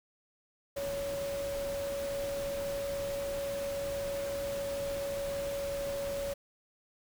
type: tone in noise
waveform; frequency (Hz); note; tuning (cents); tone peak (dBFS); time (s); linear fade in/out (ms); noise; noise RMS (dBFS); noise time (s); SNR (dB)
sine; 560; C#5; +18; -33; 0.76-6.34; 10; pink; -43; 0.76-6.34; +7
effects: none